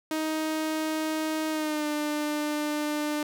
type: tone with pitch glide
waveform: sawtooth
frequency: 313.4 to 298.9 Hz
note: D#4 to D4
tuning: +13 to +31 cents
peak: -23 dBFS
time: 0.11-3.23 s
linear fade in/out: 2 ms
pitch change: -82 cents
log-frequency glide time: 1.5-1.87 s
effects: none